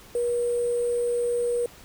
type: tone with sample-and-hold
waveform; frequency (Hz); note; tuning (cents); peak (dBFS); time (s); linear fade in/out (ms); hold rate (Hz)
sine; 480; B4; -49; -22; 0.15-1.66; 2; 8820
effects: pink hiss -49 dBFS RMS until 1.84 s